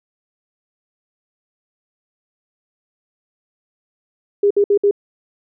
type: tone bursts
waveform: sine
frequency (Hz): 405.9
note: G#4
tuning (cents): -40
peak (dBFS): -10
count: 4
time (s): 4.43-4.911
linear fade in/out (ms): 5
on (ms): 76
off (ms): 59
effects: none